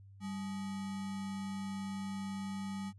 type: tone with sample-and-hold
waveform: sine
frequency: 196 Hz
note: G3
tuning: in tune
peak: -37 dBFS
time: 0.2-2.93 s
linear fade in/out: 50 ms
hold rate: 1050 Hz
effects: added 98 Hz sine -53 dBFS peak until 2.98 s + resampled to 24000 Hz